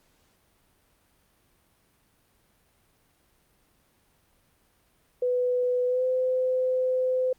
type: tone with pitch glide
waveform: sine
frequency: 496.7 to 511.3 Hz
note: B4 to C5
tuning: +10 to -40 cents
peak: -22 dBFS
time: 5.22-7.33 s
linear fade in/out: 5 ms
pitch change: +50 cents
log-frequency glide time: 5.87-6.04 s
effects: pink hiss -66 dBFS RMS until 7.38 s + Opus 48 kbps